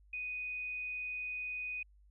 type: tone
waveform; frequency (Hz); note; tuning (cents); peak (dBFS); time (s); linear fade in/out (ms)
sine; 2489; D#7; 0; -37; 0.13-1.83; 5
effects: added 50 Hz sine -60 dBFS peak until 2.1 s